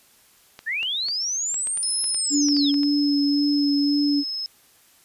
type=clicks; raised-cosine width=0.2 ms; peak=-21 dBFS; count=12; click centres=0.591 / 0.83 / 1.085 / 1.543 / 1.672 / 1.774 / 2.042 / 2.146 / 2.486 / 2.567 / 2.742 / 2.833 s
type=linear two-way sweep; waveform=sine; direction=up then down; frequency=1687 to 10630 to 3095 Hz; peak=-23 dBFS; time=0.66-2.72 s; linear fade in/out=20 ms; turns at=2.02 s
type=tone; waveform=sine; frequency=5180 Hz; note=E8; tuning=31 cents flat; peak=-26 dBFS; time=1.83-4.46 s; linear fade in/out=0 ms
type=tone with vibrato; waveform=sine; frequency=287 Hz; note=D4; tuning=40 cents flat; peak=-18 dBFS; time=2.3-4.24 s; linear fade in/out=50 ms; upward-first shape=sine; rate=1.9 Hz; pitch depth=15 cents each way
effects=white hiss -56 dBFS RMS until 5.04 s + resampled to 32000 Hz